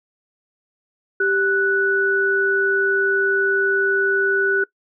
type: tone pair together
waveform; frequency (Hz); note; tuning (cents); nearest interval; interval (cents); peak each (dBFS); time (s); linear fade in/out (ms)
sine; 392 / 1480; G4 / F#6; 0 / 0; octave + major seventh; 2300; -20 / -17; 1.2-4.64; 5
effects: noise-tail reverb RT60 0.1 s tail -21 dB re dry